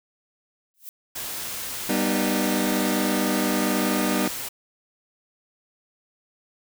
violet noise with exponential growth, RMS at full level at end -34 dBFS, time 0.74-0.89 s, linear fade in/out 0 ms, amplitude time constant 31 ms
white noise, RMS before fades -32 dBFS, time 1.15-4.49 s, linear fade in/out 10 ms
sawtooth chord, G augmented, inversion none, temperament just, 196 / 245 / 306.2 Hz, G3 / B3 / D#4, 0 / -14 / -28 cents, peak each -22 dBFS, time 1.89-4.28 s, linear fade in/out 5 ms
effects none

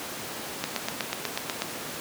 click train, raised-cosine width 0.2 ms, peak -9 dBFS, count 9, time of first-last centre 0.64-1.62 s, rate 8.16 Hz, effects pink hiss -35 dBFS RMS until 2 s + high-pass 200 Hz 12 dB/octave

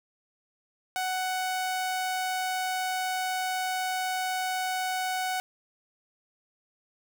sawtooth tone, 744 Hz, F#5, 9 cents sharp, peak -24 dBFS, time 0.96-5.4 s, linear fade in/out 0 ms, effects none

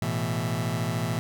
sawtooth chord, A suspended second, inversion none, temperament just, 110 / 123.75 / 165 Hz, A2 / B2 / E3, 0 / +4 / +2 cents, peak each -26 dBFS, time 0.02-1.19 s, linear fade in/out 0 ms, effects none

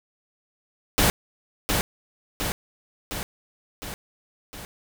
pink noise with echo, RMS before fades -19 dBFS, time 0.98-1.1 s, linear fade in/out 0 ms, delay 710 ms, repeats 5, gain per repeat -4 dB, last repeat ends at 4.65 s, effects none

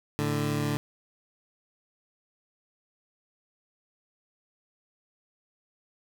20% pulse tone pair together, 110 / 146.83 Hz, A2 / D3, 0 / 0 cents, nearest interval perfect fourth, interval 500 cents, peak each -26 / -23 dBFS, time 0.19-0.77 s, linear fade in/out 0 ms, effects none

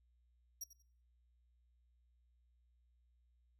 sawtooth tone with echo, 5670 Hz, F8, 25 cents sharp, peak -40 dBFS, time 0.61-0.64 s, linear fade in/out 5 ms, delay 92 ms, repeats 2, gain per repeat -15 dB, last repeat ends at 0.824 s, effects noise-tail reverb RT60 0.6 s tail -24 dB re dry + added 60 Hz sine -70 dBFS peak until 3.59 s

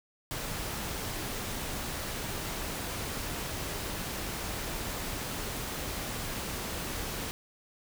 pink noise, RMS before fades -36 dBFS, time 0.31-7.31 s, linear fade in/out 0 ms, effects none

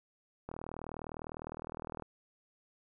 click train, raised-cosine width 1 ms, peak -27 dBFS, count 62, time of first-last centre 0.49-2.023 s, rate 39.8 Hz, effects none

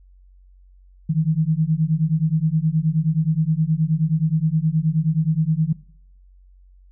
sine beating tone pair, 153.5 / 163 Hz, D#3 / E3, -23 / -19 cents, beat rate 9.5 Hz, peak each -19 / -20 dBFS, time 1.09-5.73 s, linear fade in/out 10 ms, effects noise-tail reverb RT60 0.6 s tail -20 dB re dry + added 46 Hz sine -47 dBFS peak until 6.91 s

